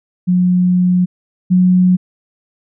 sine tone pair in turn, 180.4 / 182.29 Hz, F#3 / F#3, -44 / -26 cents, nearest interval unison, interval 18 cents, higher second, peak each -9 / -7 dBFS, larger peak second, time 0.27-1.06 / 1.5-1.97 s, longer first, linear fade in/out 20 ms, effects none

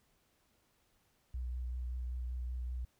sine tone with vibrato, 61.74 Hz, B1, in tune, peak -36 dBFS, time 1.34-2.85 s, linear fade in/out 5 ms, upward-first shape triangle, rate 5.2 Hz, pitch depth 25 cents each way, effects pink hiss -74 dBFS RMS until 2.99 s

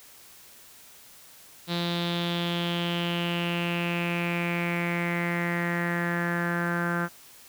sawtooth tone with low-pass filter sweep, 172.3 Hz, F3, 23 cents flat, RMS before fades -28 dBFS, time 1.67-7.09 s, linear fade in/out 50 ms, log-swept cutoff 3900 to 1500 Hz, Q 6.1, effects white hiss -51 dBFS RMS until 7.48 s

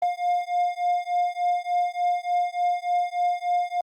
triangle beating tone pair, 707 / 710.4 Hz, F5 / F5, +21 / +29 cents, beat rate 3.4 Hz, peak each -23 dBFS, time 0.02-3.81 s, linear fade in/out 5 ms, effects Opus 24 kbps

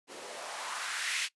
blue noise with band-pass filter sweep, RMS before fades -37 dBFS, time 0.07-1.29 s, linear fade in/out 50 ms, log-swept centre 370 to 2600 Hz, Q 2, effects noise-tail reverb RT60 0.1 s tail -20 dB re dry + resampled to 24000 Hz

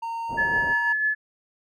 triangle tone with pitch glide, 919 to 941 Hz, A#5 to A#5, -25 to +16 cents, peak -26 dBFS, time 0.02-0.93 s, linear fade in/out 10 ms, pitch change +41 cents, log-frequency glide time 0.26-0.56 s
white low-pass noise, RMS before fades -36 dBFS, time 0.28-0.75 s, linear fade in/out 50 ms, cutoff 660 Hz, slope 24 dB/octave
sine tone with tremolo, 1720 Hz, A6, 40 cents flat, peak -19 dBFS, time 0.37-1.15 s, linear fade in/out 20 ms, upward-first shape sine, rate 6.1 Hz, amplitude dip 40%
effects none

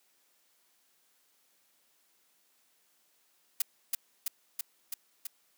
blue noise with echo, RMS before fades -27 dBFS, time 3.6-3.62 s, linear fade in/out 5 ms, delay 330 ms, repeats 5, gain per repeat -2 dB, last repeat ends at 5.27 s, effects white hiss -70 dBFS RMS until 5.57 s + high-pass 200 Hz 12 dB/octave

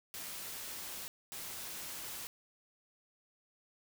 white noise bursts at uneven times, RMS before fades -44 dBFS, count 2, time 0.14-1.08 / 1.32-2.27 s, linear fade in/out 0 ms, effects none

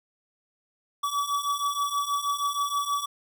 square beating tone pair, 1140 / 1146.3 Hz, C#6 / D6, +48 / -42 cents, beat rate 6.3 Hz, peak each -31 / -28 dBFS, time 1.03-3.06 s, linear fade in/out 10 ms, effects none

